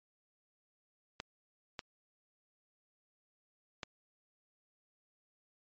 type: clicks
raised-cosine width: 0.2 ms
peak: -21 dBFS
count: 3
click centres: 1.201 / 1.792 / 3.832 s
effects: low-pass 6000 Hz 12 dB/octave + MP3 32 kbps